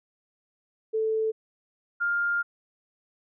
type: tone pair in turn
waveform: sine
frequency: 440 / 1403.8 Hz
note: A4 / F6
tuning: 0 / +9 cents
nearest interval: octave + minor sixth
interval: 2009 cents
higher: second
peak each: -23 dBFS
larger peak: neither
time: 0.93-1.32 / 2-2.43 s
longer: second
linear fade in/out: 20 ms
effects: none

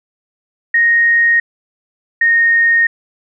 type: tone pair in turn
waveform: sine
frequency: 1864.7 / 1851.8 Hz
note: A#6 / A#6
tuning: 0 / -12 cents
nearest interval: unison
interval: 12 cents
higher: first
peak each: -8 dBFS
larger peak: neither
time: 0.74-1.4 / 2.21-2.87 s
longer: neither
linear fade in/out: 5 ms
effects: none

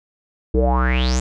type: tone with low-pass filter sweep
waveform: square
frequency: 63.2 Hz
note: B1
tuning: 41 cents sharp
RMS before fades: -17 dBFS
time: 0.54-1.2 s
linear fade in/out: 5 ms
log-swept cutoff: 370 to 7600 Hz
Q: 9.5
effects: none

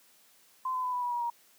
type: tone with pitch steps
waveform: sine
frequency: 1031 / 1016.2 / 1001.6 / 987.3 / 973.1 / 959.2 / 945.4 Hz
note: C6 / B5 / B5 / B5 / B5 / A#5 / A#5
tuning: -26 / +49 / +24 / -1 / -26 / +49 / +24 cents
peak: -29 dBFS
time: 0.65-1.301 s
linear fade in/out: 5 ms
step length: 93 ms
effects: white hiss -62 dBFS RMS until 1.58 s + high-pass 150 Hz 12 dB/octave

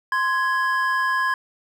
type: tone pair together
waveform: triangle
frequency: 1044 / 1666.7 Hz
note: C6 / G#6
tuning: -4 / +6 cents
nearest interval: minor sixth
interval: 810 cents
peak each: -20 dBFS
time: 0.12-1.34 s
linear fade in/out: 2 ms
effects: none

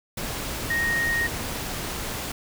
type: tone in noise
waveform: sine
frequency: 1864.7 Hz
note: A#6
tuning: in tune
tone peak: -22 dBFS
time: 0.7-1.27 s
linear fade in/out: 5 ms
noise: pink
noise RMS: -31 dBFS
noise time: 0.17-2.32 s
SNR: +6 dB
effects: none

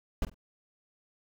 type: noise with echo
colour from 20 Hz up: brown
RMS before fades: -28 dBFS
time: 0.22-0.25 s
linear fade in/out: 2 ms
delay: 47 ms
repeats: 2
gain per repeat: -15 dB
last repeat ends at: 0.344 s
effects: none

